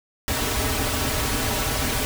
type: noise with comb filter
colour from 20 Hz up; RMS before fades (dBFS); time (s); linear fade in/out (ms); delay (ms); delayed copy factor
pink; -24; 0.28-2.05; 0; 5.7; -0.95
effects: none